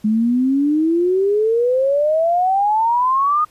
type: exponential sweep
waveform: sine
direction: up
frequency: 210 to 1244.5 Hz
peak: -13 dBFS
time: 0.04-3.45 s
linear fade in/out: 10 ms
effects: pink hiss -53 dBFS RMS until 3.5 s + resampled to 32000 Hz